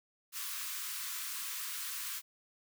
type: high-pass noise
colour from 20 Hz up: white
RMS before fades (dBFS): -40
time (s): 0.32-2.22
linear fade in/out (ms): 50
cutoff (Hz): 1000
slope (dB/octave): 96
effects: none